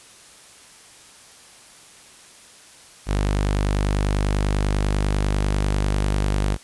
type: tone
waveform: sawtooth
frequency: 50.1 Hz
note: G1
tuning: 38 cents sharp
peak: -15 dBFS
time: 3.06-6.58 s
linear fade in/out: 50 ms
effects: white hiss -47 dBFS RMS until 6.63 s + resampled to 24000 Hz